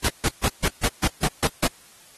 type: noise bursts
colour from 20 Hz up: pink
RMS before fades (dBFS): -21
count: 9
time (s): 0.04-1.672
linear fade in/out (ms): 5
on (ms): 48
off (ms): 150
effects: white hiss -51 dBFS RMS until 2.17 s + AAC 32 kbps

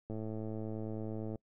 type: click train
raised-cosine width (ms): 2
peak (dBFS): -28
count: 138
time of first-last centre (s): 0.1-1.357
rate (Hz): 109
effects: noise-tail reverb RT60 0.1 s tail -25 dB re dry

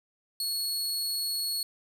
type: tone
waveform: sawtooth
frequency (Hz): 4354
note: C#8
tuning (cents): -32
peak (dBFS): -26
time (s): 0.4-1.63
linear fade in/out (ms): 2
effects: none

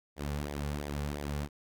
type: tone with flanger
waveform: sawtooth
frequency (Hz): 72.7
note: D2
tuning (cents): -17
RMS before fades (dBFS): -36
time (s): 0.16-1.49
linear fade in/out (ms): 50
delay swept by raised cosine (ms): 0.7 to 3.2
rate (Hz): 2.9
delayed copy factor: -0.65
effects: none

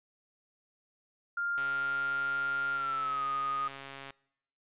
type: tone with pitch glide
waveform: sine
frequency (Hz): 1400 to 1240.1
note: F6 to D#6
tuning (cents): +4 to -6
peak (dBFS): -30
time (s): 1.37-3.68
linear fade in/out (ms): 5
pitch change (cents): -210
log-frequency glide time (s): 2.73-3.25
type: click train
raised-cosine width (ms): 0.3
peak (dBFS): -28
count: 347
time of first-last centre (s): 1.58-4.106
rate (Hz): 137
effects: noise-tail reverb RT60 0.8 s tail -24 dB re dry + resampled to 8000 Hz

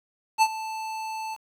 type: tone with ADSR envelope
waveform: square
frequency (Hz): 880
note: A5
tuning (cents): 0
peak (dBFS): -15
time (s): 0.38-1.37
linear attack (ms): 39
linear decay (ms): 55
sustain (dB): -17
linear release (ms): 36
effects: low-pass 10000 Hz 12 dB/octave + 8-bit

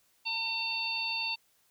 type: harmonic tone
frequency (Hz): 904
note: A5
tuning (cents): +47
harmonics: 1 / 3 / 4 / 5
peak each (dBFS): -40 / -33 / -41 / -35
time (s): 0.25-1.36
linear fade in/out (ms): 20
effects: white hiss -69 dBFS RMS until 1.7 s

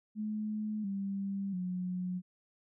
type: tone with pitch steps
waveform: sine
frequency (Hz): 213.5 / 196.91 / 181.62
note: G#3 / G3 / F#3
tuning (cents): +48 / +8 / -32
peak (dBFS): -33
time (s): 0.15-2.22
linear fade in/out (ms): 50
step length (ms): 690
effects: none

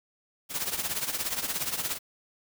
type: noise with tremolo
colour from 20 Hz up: white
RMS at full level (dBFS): -28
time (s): 0.49-1.99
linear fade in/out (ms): 50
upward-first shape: triangle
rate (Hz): 17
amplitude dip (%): 80
effects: none

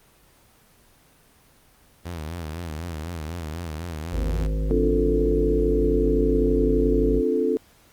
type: tone with vibrato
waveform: sawtooth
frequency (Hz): 81.6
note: E2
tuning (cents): -17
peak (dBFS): -26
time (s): 2.05-4.47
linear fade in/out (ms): 10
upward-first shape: sine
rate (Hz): 4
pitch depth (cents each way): 130
type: harmonic tone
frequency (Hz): 52.4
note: G#1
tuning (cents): +16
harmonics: 1 / 3 / 5 / 7 / 9 / 10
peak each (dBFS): -22 / -31 / -36 / -41 / -39 / -40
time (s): 4.11-7.23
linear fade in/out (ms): 50
type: chord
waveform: sine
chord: D minor seventh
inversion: third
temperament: equal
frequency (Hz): 261.6 / 293.7 / 349.2 / 440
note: C4 / D4 / F4 / A4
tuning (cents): 0 / 0 / 0 / 0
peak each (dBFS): -26 / -28 / -26 / -22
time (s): 4.71-7.57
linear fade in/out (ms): 0
effects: pink hiss -56 dBFS RMS until 7.92 s + Opus 24 kbps

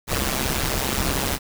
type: noise with amplitude modulation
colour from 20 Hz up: pink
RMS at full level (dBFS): -20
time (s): 0.07-1.39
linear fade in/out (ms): 50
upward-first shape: sine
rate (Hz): 133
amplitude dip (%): 85
effects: none

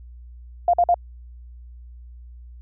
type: tone bursts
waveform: sine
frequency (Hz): 699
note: F5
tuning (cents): +1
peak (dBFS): -13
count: 3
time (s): 0.68-0.943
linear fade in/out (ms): 2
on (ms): 55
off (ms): 49
effects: added 60 Hz sine -39 dBFS peak until 2.61 s

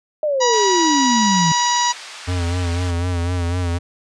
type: exponential sweep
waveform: sine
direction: down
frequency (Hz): 623 to 157.3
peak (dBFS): -16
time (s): 0.23-1.52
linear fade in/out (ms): 2
type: harmonic tone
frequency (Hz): 968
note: B5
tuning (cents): -35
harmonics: 1 / 2 / 3 / 4 / 5 / 6 / 7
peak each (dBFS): -17 / -25 / -28 / -26 / -25 / -25 / -26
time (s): 0.4-1.93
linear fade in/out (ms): 20
type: band-pass noise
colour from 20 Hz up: white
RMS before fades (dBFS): -36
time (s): 0.53-2.91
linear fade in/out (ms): 5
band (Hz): 870 to 4600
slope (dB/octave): 12
type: tone with vibrato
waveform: square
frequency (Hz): 87.8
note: F2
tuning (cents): +10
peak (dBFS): -19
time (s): 2.27-3.79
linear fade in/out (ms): 20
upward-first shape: sine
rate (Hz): 4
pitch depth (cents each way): 55
effects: resampled to 22050 Hz

